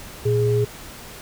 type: tone pair together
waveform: sine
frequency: 116.54 / 415.3 Hz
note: A#2 / G#4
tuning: 0 / 0 cents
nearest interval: octave + minor seventh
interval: 2200 cents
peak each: -19 dBFS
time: 0.25-0.65 s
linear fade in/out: 10 ms
effects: pink hiss -39 dBFS RMS until 1.21 s